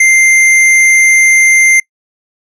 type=tone; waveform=square; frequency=2093 Hz; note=C7; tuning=in tune; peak=-5 dBFS; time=0-1.8 s; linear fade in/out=5 ms; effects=noise-tail reverb RT60 0.1 s tail -24 dB re dry + resampled to 24000 Hz